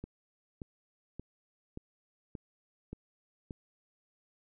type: click train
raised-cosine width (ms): 3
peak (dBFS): -28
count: 7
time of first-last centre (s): 0.04-3.508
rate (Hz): 1.73
effects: none